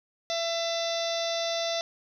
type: harmonic tone with a mistuned harmonic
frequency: 670 Hz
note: E5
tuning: 28 cents sharp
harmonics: 1 / 2 / 3 / 4 / 5 / 6 / 7 / 8 / 9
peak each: -29 / -42 / -40 / -42 / -35 / -38 / -40 / -39 / -40 dBFS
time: 0.3-1.81 s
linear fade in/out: 0 ms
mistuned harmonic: 5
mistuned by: +100 cents
effects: 10-bit

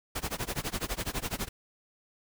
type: noise with tremolo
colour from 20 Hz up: pink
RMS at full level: -31 dBFS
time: 0.15-1.49 s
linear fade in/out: 10 ms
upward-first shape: sine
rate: 12 Hz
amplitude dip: 95%
effects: none

